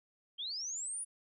sine linear sweep, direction up, 3100 to 9900 Hz, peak -37 dBFS, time 0.38-1.05 s, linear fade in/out 20 ms, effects none

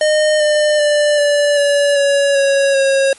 square tone with pitch steps, 612 / 601.8 / 591.8 / 582 / 572.3 / 562.8 / 553.5 / 544.3 Hz, D#5 / D5 / D5 / D5 / D5 / C#5 / C#5 / C#5, -29 / +42 / +13 / -16 / -45 / +26 / -3 / -32 cents, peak -11 dBFS, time 0.01-3.13 s, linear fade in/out 2 ms, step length 390 ms, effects white hiss -42 dBFS RMS until 3.18 s + MP3 48 kbps

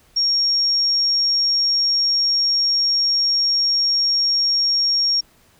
sine tone, 5560 Hz, F8, 9 cents flat, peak -15 dBFS, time 0.16-5.21 s, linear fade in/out 10 ms, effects pink hiss -55 dBFS RMS until 5.59 s

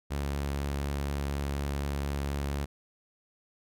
sawtooth tone with vibrato, 70.6 Hz, C#2, 32 cents sharp, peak -26 dBFS, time 0.1-2.66 s, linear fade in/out 20 ms, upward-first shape sine, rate 4.1 Hz, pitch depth 9 cents each way, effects none

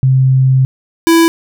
sine / square tone pair in turn, 131.5 / 331.4 Hz, C3 / E4, +9 / +9 cents, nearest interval octave + major third, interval 1600 cents, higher second, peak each -6 / -6 dBFS, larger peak neither, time 0.03-0.65 / 1.07-1.28 s, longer first, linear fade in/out 0 ms, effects none

